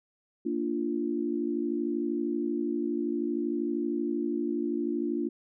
sine chord, Bb major, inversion none, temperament equal with one note detuned, 233.1 / 293.7 / 346.4 Hz, Bb3 / D4 / F4, 0 / 0 / -14 cents, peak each -33 / -31 / -31 dBFS, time 0.45-5.29 s, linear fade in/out 10 ms, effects none

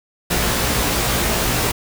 pink noise with comb filter, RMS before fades -19 dBFS, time 0.3-1.72 s, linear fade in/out 10 ms, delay 17 ms, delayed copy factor +0.95, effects none

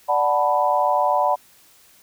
sine chord, B minor seventh, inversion first, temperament equal, 587.3 / 740 / 880 / 987.8 Hz, D5 / F#5 / A5 / B5, 0 / 0 / 0 / 0 cents, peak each -22 / -21 / -23 / -21 dBFS, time 0.08-1.36 s, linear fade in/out 20 ms, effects white hiss -53 dBFS RMS until 2.02 s

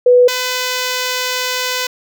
sine / 5% pulse tone pair in turn, 493.9 / 503.7 Hz, B4 / B4, 0 / +34 cents, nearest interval unison, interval 34 cents, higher second, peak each -5 dBFS, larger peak neither, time 0.06-0.28 / 0.28-1.87 s, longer second, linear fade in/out 5 ms, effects none

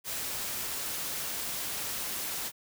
white noise, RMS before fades -35 dBFS, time 0.04-2.52 s, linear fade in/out 50 ms, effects none

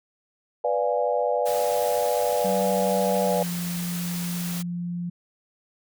sine chord, B diminished seventh, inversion none, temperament equal, 493.9 / 587.3 / 698.5 / 830.6 Hz, B4 / D5 / F5 / Ab5, 0 / 0 / 0 / 0 cents, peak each -25 / -25 / -28 / -29 dBFS, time 0.64-3.43 s, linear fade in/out 5 ms
white noise, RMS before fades -35 dBFS, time 1.45-4.63 s, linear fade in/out 20 ms
sine tone with pitch glide, 190.2 to 174.41 Hz, F#3 to F3, +48 to -2 cents, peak -27 dBFS, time 2.44-5.1 s, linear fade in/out 10 ms, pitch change -150 cents, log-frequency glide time 3.23-3.46 s
effects none

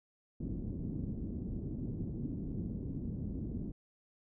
white low-pass noise, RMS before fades -39 dBFS, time 0.4-3.72 s, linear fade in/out 5 ms, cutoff 270 Hz, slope 24 dB/octave, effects none

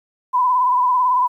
sine tone with vibrato, 1000 Hz, B5, 21 cents sharp, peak -13 dBFS, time 0.33-1.28 s, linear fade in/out 20 ms, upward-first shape sine, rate 18 Hz, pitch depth 45 cents each way, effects 9-bit

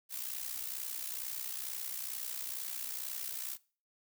blue noise with amplitude modulation, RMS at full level -37 dBFS, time 0.09-3.58 s, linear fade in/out 50 ms, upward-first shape sine, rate 62.2 Hz, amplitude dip 70%, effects noise-tail reverb RT60 0.4 s tail -22 dB re dry

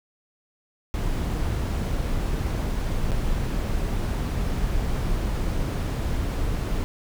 brown noise with dropouts, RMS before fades -25 dBFS, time 0.94-6.84 s, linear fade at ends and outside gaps 0 ms, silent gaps 3.11-3.118 s, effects none

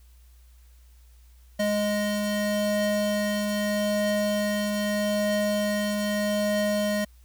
square tone pair together, 207.7 / 622.3 Hz, G#3 / D#5, 0 / 0 cents, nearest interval octave + perfect fifth, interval 1900 cents, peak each -27 dBFS, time 1.59-7.05 s, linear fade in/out 10 ms, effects added 60 Hz sine -50 dBFS peak until 7.24 s + white hiss -64 dBFS RMS until 7.24 s

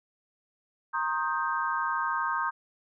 sine chord, C minor seventh, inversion third, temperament equal with one note detuned, 932.3 / 1072.2 / 1244.5 / 1568 Hz, Bb5 / C6 / Eb6 / G6, 0 / +42 / 0 / 0 cents, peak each -32 dBFS, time 0.93-2.51 s, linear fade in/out 20 ms, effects none

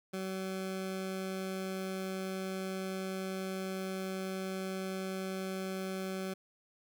20% pulse tone, 189.5 Hz, F#3, 42 cents sharp, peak -31 dBFS, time 0.13-6.34 s, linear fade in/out 10 ms, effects none

